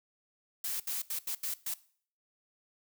blue noise bursts at uneven times, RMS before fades -35 dBFS, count 6, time 0.64-0.8 / 0.87-1.02 / 1.1-1.19 / 1.27-1.35 / 1.43-1.54 / 1.66-1.74 s, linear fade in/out 5 ms, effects noise-tail reverb RT60 0.5 s tail -19 dB re dry

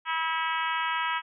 harmonic tone with a mistuned harmonic, 324 Hz, E4, 30 cents flat, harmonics 3 / 4 / 5 / 6 / 7 / 8 / 9 / 10, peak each -30 / -32 / -34 / -36 / -37 / -38 / -39 / -40 dBFS, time 0.05-1.22 s, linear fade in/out 50 ms, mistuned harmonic 7, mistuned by -19 cents, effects none

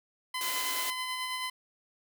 15% pulse tone with tremolo, 1019 Hz, C6, 46 cents flat, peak -25 dBFS, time 0.34-1.5 s, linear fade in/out 5 ms, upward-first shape sine, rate 9.3 Hz, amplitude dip 30%
white high-pass noise, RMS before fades -35 dBFS, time 0.41-0.9 s, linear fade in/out 0 ms, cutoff 250 Hz, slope 48 dB/octave
effects none

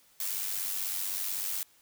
blue noise with amplitude modulation, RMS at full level -31 dBFS, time 0.2-1.63 s, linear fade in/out 2 ms, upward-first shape sine, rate 96.1 Hz, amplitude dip 55%, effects white hiss -63 dBFS RMS until 1.81 s

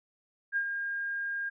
sine tone with ADSR envelope, 1614 Hz, G#6, 50 cents flat, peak -25 dBFS, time 0.52-1.5 s, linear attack 44 ms, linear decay 73 ms, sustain -6 dB, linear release 17 ms, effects none

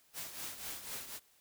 white noise with tremolo, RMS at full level -41 dBFS, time 0.13-1.2 s, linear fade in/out 50 ms, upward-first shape triangle, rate 4 Hz, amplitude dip 70%, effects white hiss -68 dBFS RMS until 1.4 s

